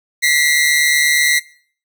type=tone pair together; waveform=sawtooth; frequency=1944.7 / 2093 Hz; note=B6 / C7; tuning=-27 / 0 cents; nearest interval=minor second; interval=127 cents; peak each=-11 dBFS; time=0.22-1.4 s; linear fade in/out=20 ms; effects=noise-tail reverb RT60 0.5 s tail -21 dB re dry